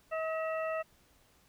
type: harmonic tone with a mistuned harmonic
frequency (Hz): 640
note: D#5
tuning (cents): +49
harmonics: 1 / 2 / 3 / 4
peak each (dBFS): -33 / -39 / -43 / -45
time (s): 0.11-0.83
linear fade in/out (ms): 20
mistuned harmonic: 4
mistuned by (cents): +76
effects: pink hiss -66 dBFS RMS until 1.48 s